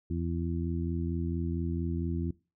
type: harmonic tone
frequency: 84.4 Hz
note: E2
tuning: 41 cents sharp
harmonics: 1 / 2 / 3 / 4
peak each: -32 / -35 / -37 / -38 dBFS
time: 0.1-2.31 s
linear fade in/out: 5 ms
effects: noise-tail reverb RT60 0.3 s tail -21 dB re dry